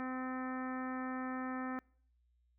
harmonic tone, 257.4 Hz, C4, 28 cents flat, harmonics 1 / 2 / 3 / 4 / 5 / 6 / 7 / 8 / 9, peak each -39 / -49 / -47 / -50 / -46 / -55 / -49 / -60 / -59 dBFS, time 0-1.79 s, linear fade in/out 0 ms, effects noise-tail reverb RT60 0.6 s tail -26 dB re dry + added 60 Hz sine -70 dBFS peak until 2.58 s

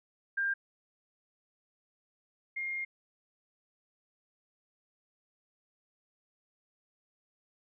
sine tone pair in turn, 1596 / 2126 Hz, G6 / C7, +31 / +27 cents, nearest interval perfect fourth, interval 496 cents, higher second, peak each -28 / -33 dBFS, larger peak first, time 0.37-0.54 / 2.56-2.85 s, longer second, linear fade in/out 10 ms, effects none

